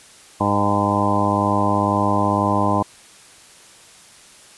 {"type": "harmonic tone with a mistuned harmonic", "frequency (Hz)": 102, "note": "G#2", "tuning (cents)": -31, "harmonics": [1, 2, 3, 4, 5, 6, 7, 8, 9, 10], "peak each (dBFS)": [-24, -23, -24, -31, -29, -25, -28, -25, -25, -22], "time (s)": [0.4, 2.83], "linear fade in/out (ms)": 10, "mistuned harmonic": 7, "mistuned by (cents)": 39, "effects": ["white hiss -46 dBFS RMS until 4.57 s", "resampled to 24000 Hz"]}